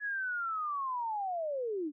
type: linear sweep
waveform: sine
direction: down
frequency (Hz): 1700 to 277.2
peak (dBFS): -32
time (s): 0-1.92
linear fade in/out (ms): 50
effects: none